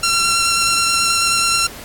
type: tone with vibrato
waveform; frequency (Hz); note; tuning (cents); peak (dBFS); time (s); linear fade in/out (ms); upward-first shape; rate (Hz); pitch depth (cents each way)
10% pulse; 1363; F6; -43; -5; 0.03-1.67; 5; sine; 9.3; 11
effects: pink hiss -35 dBFS RMS until 1.84 s + AAC 64 kbps